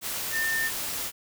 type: tone in noise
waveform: sine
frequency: 1800 Hz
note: A6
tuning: 39 cents sharp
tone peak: -25 dBFS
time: 0.31-0.71 s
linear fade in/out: 50 ms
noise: white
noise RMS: -32 dBFS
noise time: 0.01-1.12 s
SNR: +4 dB
effects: none